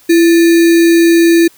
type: tone with sample-and-hold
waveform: sine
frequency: 335.1 Hz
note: E4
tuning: 29 cents sharp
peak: -4 dBFS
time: 0.09-1.48 s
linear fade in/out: 10 ms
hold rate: 2100 Hz
effects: white hiss -45 dBFS RMS until 1.57 s